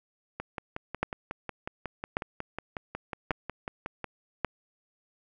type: two click trains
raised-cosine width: 0.5 ms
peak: -19 / -11 dBFS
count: 21 / 4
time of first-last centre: 0.4-4.043 / 1.03-4.447 s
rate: 5.49 / 0.878 Hz
effects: none